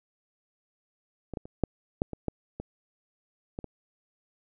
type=clicks; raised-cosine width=2 ms; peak=-23 / -20 / -30 / -10 / -12 / -22 / -15 / -22 / -21 / -25 dBFS; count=10; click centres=1.337 / 1.372 / 1.455 / 1.637 / 2.019 / 2.133 / 2.283 / 2.6 / 3.589 / 3.643 s; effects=none